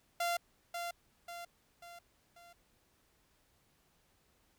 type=tone with echo; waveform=sawtooth; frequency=691 Hz; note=F5; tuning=19 cents flat; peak=-28 dBFS; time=0.2-0.37 s; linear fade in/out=5 ms; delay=540 ms; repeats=4; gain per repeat=-6 dB; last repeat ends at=2.53 s; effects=pink hiss -72 dBFS RMS until 4.58 s